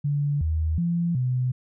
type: tone with pitch steps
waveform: sine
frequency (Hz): 144.4 / 79.3 / 171.1 / 126.6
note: D3 / D#2 / F3 / B2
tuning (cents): -29 / +33 / -35 / +43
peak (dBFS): -21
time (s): 0.04-1.52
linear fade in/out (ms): 10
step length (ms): 370
effects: none